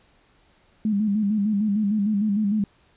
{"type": "tone with vibrato", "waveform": "sine", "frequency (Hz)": 207.7, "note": "G#3", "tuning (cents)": 0, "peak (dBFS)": -19, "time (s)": [0.85, 2.64], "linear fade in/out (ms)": 2, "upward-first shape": "square", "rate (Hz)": 6.6, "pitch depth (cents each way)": 66, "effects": ["pink hiss -60 dBFS RMS until 2.96 s", "resampled to 8000 Hz"]}